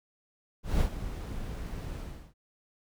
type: noise with ADSR envelope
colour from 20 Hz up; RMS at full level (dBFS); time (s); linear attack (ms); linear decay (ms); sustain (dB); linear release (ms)
brown; -25; 0.63-2.34; 170; 91; -12; 360
effects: none